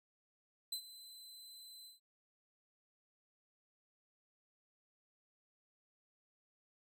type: tone with ADSR envelope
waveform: sawtooth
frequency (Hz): 4041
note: B7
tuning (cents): +39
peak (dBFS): -34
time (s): 0.72-2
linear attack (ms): 6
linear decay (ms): 83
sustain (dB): -16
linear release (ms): 140
effects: none